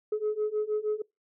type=beating tone pair; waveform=sine; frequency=421.9 / 428.3 Hz; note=G#4 / A4; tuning=+27 / -47 cents; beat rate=6.4 Hz; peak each=-29 / -28 dBFS; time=0.12-1.02 s; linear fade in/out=5 ms; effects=noise-tail reverb RT60 0.2 s tail -25 dB re dry + tanh soft clip ceiling -22 dBFS